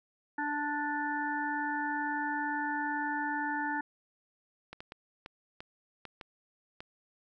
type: harmonic tone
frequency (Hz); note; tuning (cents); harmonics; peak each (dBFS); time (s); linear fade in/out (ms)
293.7; D4; 0; 1 / 3 / 5 / 6; -37 / -34 / -38 / -37; 0.38-3.81; 5
type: clicks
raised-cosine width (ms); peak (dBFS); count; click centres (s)
0.3; -27; 8; 4.73 / 4.805 / 4.921 / 5.261 / 5.605 / 6.053 / 6.212 / 6.805
effects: none